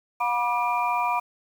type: tone cluster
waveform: sine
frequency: 717 / 973 / 1187 / 2394 Hz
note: F5 / B5 / D6 / D7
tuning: +45 / -26 / +18 / +33 cents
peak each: -28 / -24 / -29 / -32 dBFS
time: 0.2-1.2 s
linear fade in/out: 10 ms
effects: 8-bit